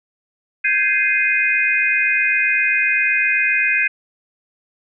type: chord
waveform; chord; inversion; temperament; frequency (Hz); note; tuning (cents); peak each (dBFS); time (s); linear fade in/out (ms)
sine; Ab major seventh; third; equal with one note detuned; 1568 / 1675.7 / 2093 / 2489; G6 / Ab6 / C7 / Eb7; 0 / +15 / 0 / 0; -22 / -23 / -20 / -17; 0.64-3.88; 10
effects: none